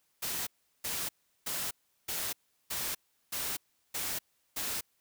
white noise bursts, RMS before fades -35 dBFS, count 8, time 0.22-4.81 s, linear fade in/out 10 ms, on 250 ms, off 370 ms, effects white hiss -74 dBFS RMS until 5 s

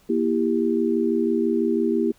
sine chord, E diminished, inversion second, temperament just, 237.3 / 329.6 / 395.6 Hz, Bb3 / E4 / G4, +31 / 0 / +16 cents, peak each -23 dBFS, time 0.09-2.12 s, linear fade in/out 10 ms, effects pink hiss -58 dBFS RMS until 2.18 s

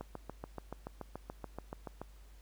click train, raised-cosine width 1 ms, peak -27 dBFS, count 15, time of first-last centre 0.01-2.016 s, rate 6.98 Hz, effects added 50 Hz sine -53 dBFS peak until 2.41 s + pink hiss -66 dBFS RMS until 2.41 s

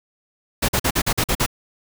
pink noise bursts, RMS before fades -19 dBFS, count 8, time 0.62-1.463 s, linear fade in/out 10 ms, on 66 ms, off 45 ms, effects none

